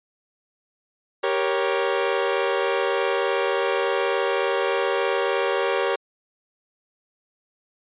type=chord; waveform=sawtooth; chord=G diminished; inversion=none; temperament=equal with one note detuned; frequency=392 / 471 / 554.4 Hz; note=G4 / Bb4 / Db5; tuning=0 / +18 / 0 cents; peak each=-21 dBFS; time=1.23-5.96 s; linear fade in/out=10 ms; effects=resampled to 8000 Hz